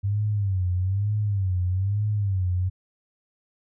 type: tone with vibrato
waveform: sine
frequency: 97.6 Hz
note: G2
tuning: 7 cents flat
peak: -21 dBFS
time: 0.03-2.7 s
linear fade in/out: 20 ms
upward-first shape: sine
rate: 1.1 Hz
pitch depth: 140 cents each way
effects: none